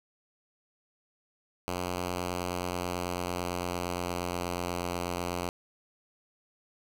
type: tone with pitch glide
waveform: 5% pulse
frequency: 89.5 to 88.12 Hz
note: F2 to F2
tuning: +43 to +16 cents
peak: -20 dBFS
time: 1.68-5.49 s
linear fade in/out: 0 ms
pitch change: -27 cents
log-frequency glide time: 2.11-4.73 s
effects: none